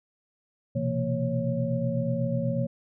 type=tone cluster; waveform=sine; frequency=122.4 / 130.5 / 168 / 230.2 / 551 Hz; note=B2 / C3 / E3 / A#3 / C#5; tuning=-15 / -4 / +33 / -22 / -11 cents; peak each=-31 dBFS; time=0.75-2.67 s; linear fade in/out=10 ms; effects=none